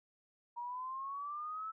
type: exponential sweep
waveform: sine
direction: up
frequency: 946 to 1320 Hz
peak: -39 dBFS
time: 0.56-1.72 s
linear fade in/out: 20 ms
effects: none